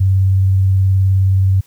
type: tone with vibrato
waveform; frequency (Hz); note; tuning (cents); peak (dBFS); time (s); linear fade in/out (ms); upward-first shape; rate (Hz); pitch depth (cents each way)
sine; 95.6; G2; -43; -9; 0-1.61; 10; square; 19; 15
effects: white hiss -52 dBFS RMS until 1.66 s